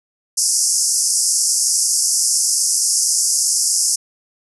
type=band-pass noise; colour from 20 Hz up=pink; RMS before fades=-17 dBFS; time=0.37-3.96 s; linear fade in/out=10 ms; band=5000 to 11000 Hz; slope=96 dB/octave; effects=none